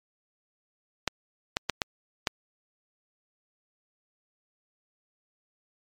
clicks, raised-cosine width 0.2 ms, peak -7 dBFS, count 5, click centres 1.077 / 1.569 / 1.697 / 1.818 / 2.272 s, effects MP3 96 kbps

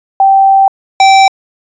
sine / square tone pair in turn, 779 / 775.7 Hz, G5 / G5, -11 / -18 cents, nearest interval unison, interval 7 cents, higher first, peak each -3 dBFS, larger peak neither, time 0.2-0.68 / 1-1.28 s, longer first, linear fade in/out 2 ms, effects resampled to 16000 Hz

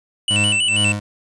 square tone with vibrato, 2810 Hz, F7, 10 cents sharp, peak -16 dBFS, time 0.28-0.92 s, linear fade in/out 2 ms, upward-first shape square, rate 6.2 Hz, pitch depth 88 cents each way
25% pulse tone with tremolo, 103.1 Hz, G#2, 12 cents flat, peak -15 dBFS, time 0.3-1 s, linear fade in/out 10 ms, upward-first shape sine, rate 2.2 Hz, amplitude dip 95%
effects resampled to 24000 Hz

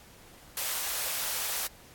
white high-pass noise, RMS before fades -32 dBFS, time 0.57-1.67 s, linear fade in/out 2 ms, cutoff 470 Hz, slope 24 dB/octave, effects pink hiss -54 dBFS RMS until 1.94 s + AAC 64 kbps

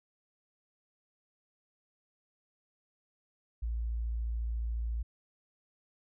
sine tone, 57.1 Hz, A#1, 35 cents flat, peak -31 dBFS, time 3.62-5.03 s, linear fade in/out 10 ms, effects none

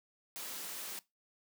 white noise, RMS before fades -43 dBFS, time 0.36-0.99 s, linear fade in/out 0 ms, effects noise-tail reverb RT60 0.2 s tail -20 dB re dry + high-pass 200 Hz 12 dB/octave

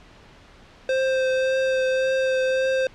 square tone with vibrato, 523.3 Hz, C5, in tune, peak -20 dBFS, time 0.89-2.87 s, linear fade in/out 2 ms, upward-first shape triangle, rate 1.8 Hz, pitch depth 15 cents each way, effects pink hiss -49 dBFS RMS until 2.94 s + low-pass 4000 Hz 12 dB/octave

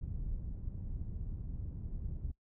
pink low-pass noise, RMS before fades -40 dBFS, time 0.01-2.32 s, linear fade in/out 10 ms, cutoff 120 Hz, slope 12 dB/octave, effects noise-tail reverb RT60 0.1 s tail -19 dB re dry

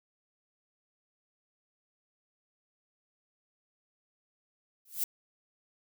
violet noise with exponential growth, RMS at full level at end -26 dBFS, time 4.85-5.04 s, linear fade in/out 5 ms, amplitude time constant 41 ms, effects none

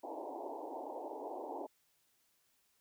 white band-pass noise, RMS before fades -44 dBFS, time 0.03-1.67 s, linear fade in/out 10 ms, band 270 to 940 Hz, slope 96 dB/octave, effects white hiss -75 dBFS RMS until 2.8 s

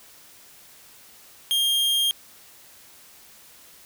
45% pulse tone, 3220 Hz, G7, 46 cents sharp, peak -19 dBFS, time 1.51-2.11 s, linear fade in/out 0 ms, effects white hiss -50 dBFS RMS until 3.85 s

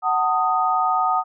sine chord, D# diminished, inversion first, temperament just, 746.7 / 896 / 1244.5 Hz, F#5 / A5 / D#6, +16 / +31 / 0 cents, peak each -21 / -24 / -20 dBFS, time 0.02-1.24 s, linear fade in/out 50 ms, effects none

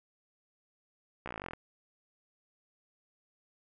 slowing click train, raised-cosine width 0.5 ms, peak -24 dBFS, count 15, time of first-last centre 1.26-1.534 s, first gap 15 ms, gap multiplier 1.04, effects none

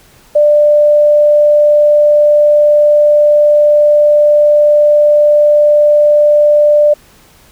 sine tone, 593 Hz, D5, 17 cents sharp, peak -4 dBFS, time 0.35-6.94 s, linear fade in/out 10 ms, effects pink hiss -44 dBFS RMS until 7.51 s

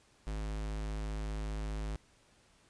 square tone, 52.5 Hz, G#1, 19 cents sharp, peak -36 dBFS, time 0.27-1.96 s, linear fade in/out 0 ms, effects pink hiss -66 dBFS RMS until 2.69 s + resampled to 22050 Hz

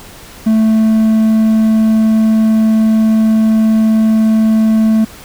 triangle tone, 220 Hz, A3, in tune, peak -5 dBFS, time 0.46-5.05 s, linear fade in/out 10 ms, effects pink hiss -35 dBFS RMS until 5.24 s

